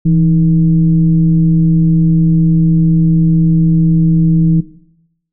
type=tone with frequency modulation; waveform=sine; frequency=164.9 Hz; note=E3; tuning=1 cent sharp; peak=-7 dBFS; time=0.05-4.61 s; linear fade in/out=10 ms; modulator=147 Hz; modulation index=0.53; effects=noise-tail reverb RT60 0.8 s tail -17 dB re dry